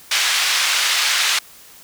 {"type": "band-pass noise", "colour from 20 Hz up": "white", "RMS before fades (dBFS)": -18, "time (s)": [0.11, 1.39], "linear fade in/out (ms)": 5, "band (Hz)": [1400, 4500], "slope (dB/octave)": 12, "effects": ["white hiss -44 dBFS RMS until 1.83 s"]}